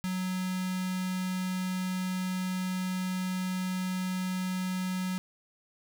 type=tone with notch filter; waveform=square; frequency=185 Hz; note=F#3; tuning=in tune; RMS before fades=-32 dBFS; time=0.04-5.18 s; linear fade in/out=0 ms; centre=490 Hz; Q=0.62; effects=none